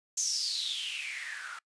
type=noise with band-pass filter sweep; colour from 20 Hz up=blue; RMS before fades=-35 dBFS; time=0.17-1.59 s; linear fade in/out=5 ms; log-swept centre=6500 to 1300 Hz; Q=9.3; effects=noise-tail reverb RT60 0.1 s tail -24 dB re dry + resampled to 22050 Hz